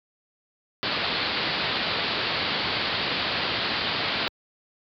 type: low-pass noise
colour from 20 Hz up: white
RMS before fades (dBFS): -27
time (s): 0.83-4.28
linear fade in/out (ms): 0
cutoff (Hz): 4700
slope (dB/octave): 96
effects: high-pass 80 Hz 12 dB/octave